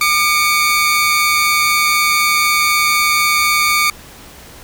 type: tone pair together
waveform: sawtooth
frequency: 1204 / 2252 Hz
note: D6 / C#7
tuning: +43 / +27 cents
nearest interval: major seventh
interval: 1084 cents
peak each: -11 dBFS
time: 0.01-3.9 s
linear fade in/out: 2 ms
effects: pink hiss -38 dBFS RMS until 4.63 s